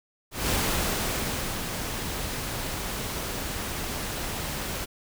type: noise with ADSR envelope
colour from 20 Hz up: pink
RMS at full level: -25 dBFS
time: 0.31-4.86 s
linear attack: 180 ms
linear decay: 1100 ms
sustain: -7 dB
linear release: 23 ms
effects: none